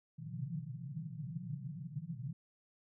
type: band-pass noise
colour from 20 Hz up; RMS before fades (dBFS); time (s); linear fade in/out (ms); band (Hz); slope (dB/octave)
pink; -43; 0.18-2.33; 10; 120 to 180; 96
effects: none